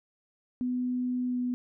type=tone with pitch glide; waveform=sine; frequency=249.5 to 247.6 Hz; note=B3 to B3; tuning=+18 to +5 cents; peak=-27 dBFS; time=0.61-1.54 s; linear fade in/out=0 ms; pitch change=-13 cents; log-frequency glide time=1.27-1.38 s; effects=none